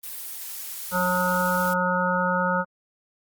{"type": "noise", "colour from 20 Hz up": "blue", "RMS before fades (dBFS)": -35, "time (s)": [0.03, 1.74], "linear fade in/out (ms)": 10}
{"type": "harmonic tone", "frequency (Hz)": 181, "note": "F#3", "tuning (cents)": -38, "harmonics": [1, 3, 5, 7, 8], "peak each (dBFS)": [-27, -27, -27, -27, -27], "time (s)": [0.91, 2.65], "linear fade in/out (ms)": 50}
{"effects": ["Opus 32 kbps"]}